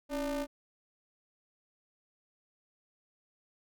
square ring-modulated tone, 152 Hz, D#3, 40 cents flat, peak -30 dBFS, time 0.09-0.47 s, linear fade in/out 50 ms, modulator 428 Hz, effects none

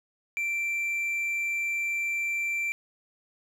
triangle tone, 2349 Hz, D7, in tune, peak -25 dBFS, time 0.37-2.72 s, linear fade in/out 0 ms, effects none

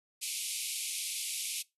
white band-pass noise, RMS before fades -37 dBFS, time 0.21-1.63 s, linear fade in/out 20 ms, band 2200 to 12000 Hz, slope 96 dB/octave, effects noise-tail reverb RT60 0.2 s tail -21 dB re dry

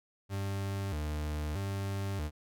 40% pulse tone with vibrato, 86.2 Hz, F2, 22 cents flat, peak -32 dBFS, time 0.29-2.31 s, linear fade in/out 50 ms, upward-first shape square, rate 0.79 Hz, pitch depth 230 cents each way, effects none

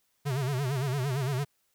square tone with vibrato, 134.5 Hz, C3, 48 cents sharp, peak -28 dBFS, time 0.25-1.45 s, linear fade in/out 20 ms, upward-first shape sine, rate 8.8 Hz, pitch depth 140 cents each way, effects white hiss -73 dBFS RMS until 1.74 s

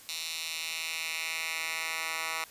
10% pulse tone with high-pass filter sweep, 161.9 Hz, E3, 31 cents flat, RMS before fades -35 dBFS, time 0.09-2.44 s, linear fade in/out 0 ms, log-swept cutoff 3600 to 1500 Hz, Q 1.8, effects white hiss -52 dBFS RMS until 2.5 s + resampled to 32000 Hz

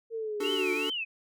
sine linear sweep, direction down, 459.9 to 349.2 Hz, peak -31 dBFS, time 0.1-0.79 s, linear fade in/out 50 ms
square chord, D major, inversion none, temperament equal, 293.7 / 370 / 440 Hz, D4 / F#4 / A4, 0 / 0 / 0 cents, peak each -36 / -38 / -35 dBFS, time 0.4-0.9 s, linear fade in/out 5 ms
sine tone with vibrato, 2674 Hz, E7, 24 cents sharp, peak -30 dBFS, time 0.43-1.05 s, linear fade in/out 20 ms, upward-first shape triangle, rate 2.6 Hz, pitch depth 280 cents each way
effects none

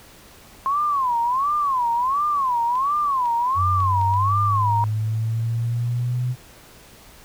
sine tone with vibrato, 1057 Hz, C6, 17 cents sharp, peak -18 dBFS, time 0.66-4.84 s, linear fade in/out 0 ms, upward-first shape sine, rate 1.4 Hz, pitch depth 220 cents each way
clicks, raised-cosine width 0.2 ms, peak -25 dBFS, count 5, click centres 2.755 / 3.257 / 3.804 / 4.014 / 4.139 s
sine linear sweep, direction up, 90.3 to 126.1 Hz, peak -20 dBFS, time 3.55-6.36 s, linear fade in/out 50 ms
effects pink hiss -47 dBFS RMS until 7.24 s

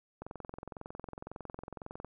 click train, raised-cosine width 1 ms, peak -28 dBFS, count 41, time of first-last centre 0.22-2.046 s, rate 21.9 Hz, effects none

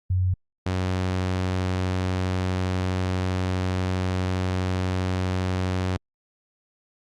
sine / sawtooth tone pair in turn, 92 / 92.36 Hz, F#2 / F#2, -9 / -3 cents, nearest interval unison, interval 6 cents, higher second, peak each -19 dBFS, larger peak neither, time 0.1-0.34 / 0.66-5.97 s, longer second, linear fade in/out 5 ms, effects low-pass 6000 Hz 12 dB/octave + Opus 48 kbps

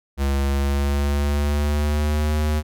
square tone with pitch glide, 69.3 to 76.01 Hz, C#2 to D#2, 0 to -40 cents, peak -19 dBFS, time 0.17-2.63 s, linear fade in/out 50 ms, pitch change +160 cents, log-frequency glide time 0.5-2.35 s, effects none

